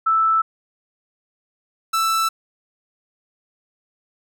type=tone pair in turn; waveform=sine / 45% pulse; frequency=1318.5 / 1323.8 Hz; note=E6 / E6; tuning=0 / +7 cents; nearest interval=unison; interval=7 cents; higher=second; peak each=-14 / -17 dBFS; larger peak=first; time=0.06-0.42 / 1.93-2.29 s; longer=neither; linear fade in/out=10 ms; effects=none